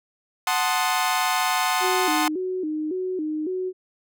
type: chord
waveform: sawtooth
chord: F# diminished seventh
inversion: none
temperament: equal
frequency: 740 / 880 / 1046.5 / 1244.5 Hz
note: F#5 / A5 / C6 / Eb6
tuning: 0 / 0 / 0 / 0 cents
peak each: -21 / -23 / -22 / -25 dBFS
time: 0.47-2.28 s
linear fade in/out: 2 ms
type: tone with vibrato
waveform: sine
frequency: 337.7 Hz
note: E4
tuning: 42 cents sharp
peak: -24 dBFS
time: 1.8-3.73 s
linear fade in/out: 50 ms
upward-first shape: square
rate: 1.8 Hz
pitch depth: 160 cents each way
effects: none